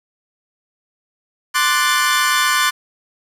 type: chord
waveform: sawtooth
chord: D dominant seventh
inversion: third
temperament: equal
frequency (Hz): 1046.5 / 1174.7 / 1480 / 1760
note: C6 / D6 / F#6 / A6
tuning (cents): 0 / 0 / 0 / 0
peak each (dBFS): -16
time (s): 1.54-2.71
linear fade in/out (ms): 20
effects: resampled to 32000 Hz + 7-bit